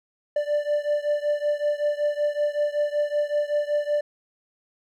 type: beating tone pair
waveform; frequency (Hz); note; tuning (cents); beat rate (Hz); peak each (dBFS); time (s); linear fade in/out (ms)
triangle; 587.3 / 592.6; D5 / D5; 0 / +15; 5.3; -22 / -24; 0.36-4.01; 5
effects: none